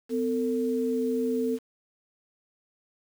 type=tone pair together; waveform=sine; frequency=252.6 / 450.4 Hz; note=B3 / A4; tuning=+39 / +40 cents; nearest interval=minor seventh; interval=1001 cents; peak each=-27 dBFS; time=0.09-1.59 s; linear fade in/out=50 ms; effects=8-bit